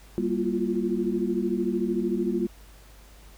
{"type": "tone cluster", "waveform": "sine", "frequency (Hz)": [196.4, 235.5, 341.3, 354.6], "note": ["G3", "A#3", "F4", "F4"], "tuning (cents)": [4, 18, -40, 26], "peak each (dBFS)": -29, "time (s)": [0.18, 2.47], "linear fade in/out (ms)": 0, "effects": ["added 50 Hz sine -48 dBFS peak until 3.37 s", "pink hiss -54 dBFS RMS until 3.37 s"]}